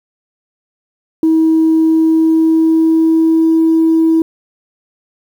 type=tone with pitch glide; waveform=sine; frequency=320.8 to 324.3 Hz; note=E4 to E4; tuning=-47 to -28 cents; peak=-6 dBFS; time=1.23-4.22 s; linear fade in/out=2 ms; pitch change=+19 cents; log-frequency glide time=1.78-3.49 s; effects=tanh soft clip ceiling -4 dBFS + 7-bit